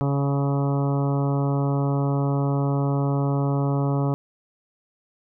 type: harmonic tone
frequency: 140 Hz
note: C#3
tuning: 18 cents sharp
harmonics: 1 / 2 / 3 / 4 / 5 / 6 / 7 / 8 / 9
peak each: -21 / -27 / -31 / -33 / -35 / -37 / -38 / -39 / -40 dBFS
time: 0.01-4.14 s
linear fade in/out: 0 ms
effects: none